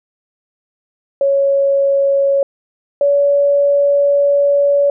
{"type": "tone pair in turn", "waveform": "sine", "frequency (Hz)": [554.4, 568], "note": ["C#5", "C#5"], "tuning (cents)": [0, 42], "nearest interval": "unison", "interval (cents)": 42, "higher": "second", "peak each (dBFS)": [-10, -9], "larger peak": "second", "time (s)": [[1.21, 2.43], [3.01, 4.9]], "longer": "second", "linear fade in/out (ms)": 2, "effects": []}